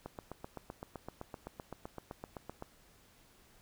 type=click train; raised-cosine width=1 ms; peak=-28 dBFS; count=21; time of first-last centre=0.06-2.624 s; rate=7.8 Hz; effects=pink hiss -64 dBFS RMS until 3.61 s